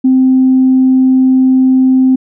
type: tone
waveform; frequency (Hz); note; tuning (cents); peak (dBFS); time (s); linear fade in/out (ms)
sine; 260; C4; -11; -4; 0.04-2.16; 10
effects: tanh soft clip ceiling 0 dBFS